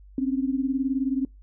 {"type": "beating tone pair", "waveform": "sine", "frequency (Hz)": [261.5, 280.5], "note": ["C4", "C#4"], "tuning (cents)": [-1, 21], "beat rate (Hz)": 19, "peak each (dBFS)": [-24, -27], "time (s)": [0.18, 1.25], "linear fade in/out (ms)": 2, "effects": ["noise-tail reverb RT60 0.2 s tail -24 dB re dry", "added 49 Hz sine -46 dBFS peak until 1.42 s"]}